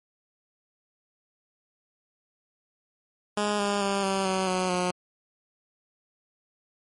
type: tone with pitch steps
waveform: 10% pulse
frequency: 207.7 / 202.8 / 198.09 / 193.46 / 188.93 / 184.51 / 180.19 Hz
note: G#3 / G#3 / G3 / G3 / F#3 / F#3 / F#3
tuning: 0 / -41 / +18 / -23 / +36 / -5 / -46 cents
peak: -16 dBFS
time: 3.37-4.91 s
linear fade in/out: 5 ms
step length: 220 ms
effects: MP3 48 kbps